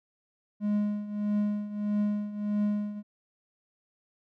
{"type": "tone with tremolo", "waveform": "triangle", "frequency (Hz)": 207.7, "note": "G#3", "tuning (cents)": 0, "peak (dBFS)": -21, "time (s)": [0.6, 3.03], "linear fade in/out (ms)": 50, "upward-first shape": "triangle", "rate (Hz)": 1.6, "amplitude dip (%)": 80, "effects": []}